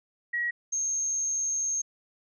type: tone pair in turn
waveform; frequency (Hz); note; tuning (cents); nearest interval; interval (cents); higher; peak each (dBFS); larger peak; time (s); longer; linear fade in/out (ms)
sine; 1910 / 6424; A#6 / G8; +42 / +41; octave + major sixth; 2099; second; -26; neither; 0.33-0.51 / 0.72-1.82; second; 10
effects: none